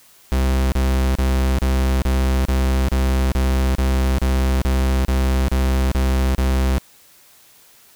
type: tone bursts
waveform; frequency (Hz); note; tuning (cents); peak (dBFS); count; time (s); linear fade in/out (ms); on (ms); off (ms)
45% pulse; 65.41; C2; 0; -15; 15; 0.32-6.782; 0; 400; 33
effects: white hiss -50 dBFS RMS until 7.95 s